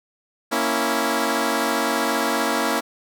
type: chord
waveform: 10% pulse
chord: A# diminished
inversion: none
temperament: equal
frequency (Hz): 233.1 / 277.2 / 329.6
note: A#3 / C#4 / E4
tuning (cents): 0 / 0 / 0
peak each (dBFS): -16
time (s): 0.51-2.81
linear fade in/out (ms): 20
effects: none